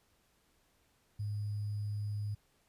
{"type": "tone with sample-and-hold", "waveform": "sine", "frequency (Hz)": 103.83, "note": "G#2", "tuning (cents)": 0, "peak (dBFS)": -34, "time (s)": [1.19, 2.35], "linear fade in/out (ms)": 10, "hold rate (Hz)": 4900, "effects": ["pink hiss -72 dBFS RMS until 2.68 s", "resampled to 32000 Hz"]}